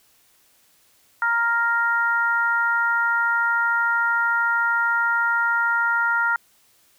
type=harmonic tone; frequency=466.6 Hz; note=A#4; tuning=2 cents sharp; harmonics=2 / 3 / 4; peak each=-25 / -19 / -28 dBFS; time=1.22-6.36 s; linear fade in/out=2 ms; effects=white hiss -59 dBFS RMS until 6.98 s